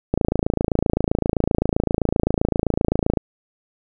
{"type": "click train", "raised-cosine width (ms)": 2, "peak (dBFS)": -4, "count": 85, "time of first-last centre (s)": [0.14, 3.172], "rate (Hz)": 27.7, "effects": []}